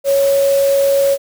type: tone in noise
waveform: sine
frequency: 554.4 Hz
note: C#5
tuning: in tune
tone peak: -10 dBFS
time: 0.04-1.18 s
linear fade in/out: 50 ms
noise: white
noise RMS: -27 dBFS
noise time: 0.04-1.18 s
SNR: +14 dB
effects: none